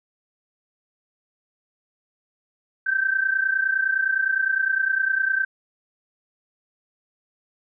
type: tone pair together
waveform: sine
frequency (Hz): 1549.2 / 1579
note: G6 / G6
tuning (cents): -21 / +12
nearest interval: unison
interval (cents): 33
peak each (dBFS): -21 / -24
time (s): 2.86-5.45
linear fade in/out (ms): 10
effects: none